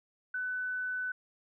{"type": "tone", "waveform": "sine", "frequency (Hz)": 1500, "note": "F#6", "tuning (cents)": 23, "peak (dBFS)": -32, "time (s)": [0.34, 1.12], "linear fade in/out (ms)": 5, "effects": []}